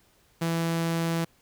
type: tone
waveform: sawtooth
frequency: 166.1 Hz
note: E3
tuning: 13 cents sharp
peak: -21 dBFS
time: 0.41-1.25 s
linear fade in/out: 10 ms
effects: pink hiss -63 dBFS RMS until 1.41 s